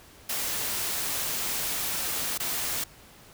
white noise with dropouts, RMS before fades -30 dBFS, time 0.29-2.84 s, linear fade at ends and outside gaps 5 ms, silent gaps 2.378-2.399 s, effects pink hiss -52 dBFS RMS until 3.33 s

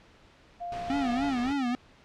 sine tone, 698.5 Hz, F5, in tune, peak -33 dBFS, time 0.6-1.31 s, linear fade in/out 20 ms
pink noise, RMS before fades -41 dBFS, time 0.72-1.53 s, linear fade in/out 2 ms
square tone with vibrato, 261.6 Hz, C4, in tune, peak -27 dBFS, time 0.9-1.75 s, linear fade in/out 0 ms, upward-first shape sine, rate 3.5 Hz, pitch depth 150 cents each way
effects pink hiss -57 dBFS RMS until 2.04 s + low-pass 4000 Hz 12 dB/octave

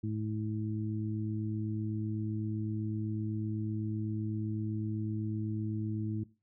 harmonic tone, 107.9 Hz, A2, 33 cents flat, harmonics 1 / 2 / 3, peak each -34 / -37 / -39 dBFS, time 0.03-6.24 s, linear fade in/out 10 ms, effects noise-tail reverb RT60 0.3 s tail -19 dB re dry

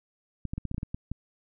clicks, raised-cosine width 5 ms, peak -20 dBFS, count 10, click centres 0.453 / 0.535 / 0.58 / 0.653 / 0.714 / 0.745 / 0.781 / 0.831 / 0.945 / 1.116 s, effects none

